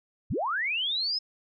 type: linear sweep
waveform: sine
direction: up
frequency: 43.65 to 5200 Hz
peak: -26 dBFS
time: 0.3-1.19 s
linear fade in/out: 10 ms
effects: none